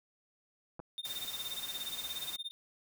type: clicks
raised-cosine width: 1 ms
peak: -31 dBFS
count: 2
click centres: 0.794 / 0.8 s
type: tone with tremolo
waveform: triangle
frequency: 3642 Hz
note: A#7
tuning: 41 cents flat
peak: -34 dBFS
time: 0.98-2.51 s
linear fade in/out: 0 ms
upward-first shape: sine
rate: 17 Hz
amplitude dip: 100%
type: noise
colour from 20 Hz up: white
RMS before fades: -44 dBFS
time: 1.05-2.36 s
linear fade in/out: 0 ms
effects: none